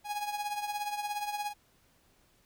45% pulse tone with tremolo, 829 Hz, G#5, 3 cents flat, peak -30 dBFS, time 0.04-1.54 s, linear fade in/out 50 ms, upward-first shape triangle, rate 17 Hz, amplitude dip 70%, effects pink hiss -67 dBFS RMS until 2.45 s

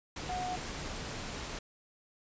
sine tone in noise, 730 Hz, F#5, 24 cents flat, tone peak -34 dBFS, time 0.29-0.56 s, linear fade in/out 5 ms, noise pink, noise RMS -40 dBFS, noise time 0.16-1.59 s, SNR +3 dB, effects resampled to 16000 Hz

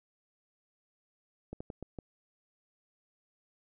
slowing click train, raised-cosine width 2 ms, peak -27 dBFS, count 5, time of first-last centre 1.53-1.988 s, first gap 75 ms, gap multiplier 1.29, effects none

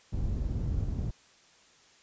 white low-pass noise, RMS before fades -31 dBFS, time 0.12-1.11 s, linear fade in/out 10 ms, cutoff 100 Hz, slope 12 dB/octave, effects white hiss -60 dBFS RMS until 2.02 s + resampled to 16000 Hz

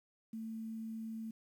sine tone with quantisation, 222.9 Hz, A3, 23 cents sharp, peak -40 dBFS, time 0.33-1.31 s, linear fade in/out 5 ms, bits 11, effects none

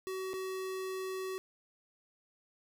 square tone with dropouts, 377.4 Hz, F#4, 34 cents sharp, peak -37 dBFS, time 0.07-1.38 s, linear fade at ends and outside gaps 0 ms, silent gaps 0.333-0.339 s, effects none

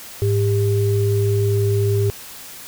sine tone pair together, 105.8 / 399.4 Hz, G#2 / G4, +33 / +32 cents, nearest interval octave + major seventh, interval 2299 cents, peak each -16 / -20 dBFS, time 0.22-2.1 s, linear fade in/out 0 ms, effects white hiss -37 dBFS RMS until 2.67 s

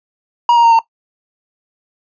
triangle tone with pitch steps, 952 / 938.4 / 924.9 / 911.6 Hz, A#5 / A#5 / A#5 / A#5, +36 / +11 / -14 / -39 cents, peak -4 dBFS, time 0.49-0.79 s, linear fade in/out 2 ms, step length 75 ms, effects noise-tail reverb RT60 0.1 s tail -17 dB re dry + resampled to 16000 Hz

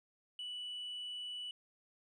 sine tone, 2960 Hz, F#7, in tune, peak -39 dBFS, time 0.39-1.51 s, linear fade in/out 2 ms, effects tanh soft clip ceiling -39 dBFS

